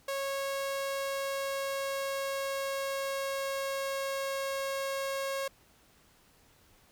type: tone with pitch glide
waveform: sawtooth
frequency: 549 to 545.2 Hz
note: C#5 to C#5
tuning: -17 to -29 cents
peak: -28 dBFS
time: 0.08-5.48 s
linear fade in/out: 5 ms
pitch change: -12 cents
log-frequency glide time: 0.69-4.44 s
effects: pink hiss -63 dBFS RMS until 6.91 s